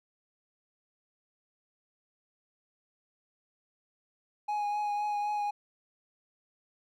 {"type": "tone with vibrato", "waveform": "triangle", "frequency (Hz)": 830.6, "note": "G#5", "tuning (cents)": 0, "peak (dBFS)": -27, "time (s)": [4.48, 5.51], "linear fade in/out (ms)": 10, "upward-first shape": "triangle", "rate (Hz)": 3.9, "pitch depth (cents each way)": 20, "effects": []}